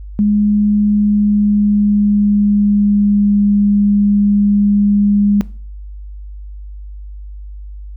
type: tone with pitch glide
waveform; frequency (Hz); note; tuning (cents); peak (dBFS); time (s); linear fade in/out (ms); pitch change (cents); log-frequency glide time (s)
sine; 207.7 to 203.9; G#3 to G#3; 0 to -32; -9; 0.19-5.41; 0; -32; 0.83-3.42
effects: noise-tail reverb RT60 0.4 s tail -19 dB re dry + added 50 Hz sine -27 dBFS peak until 7.96 s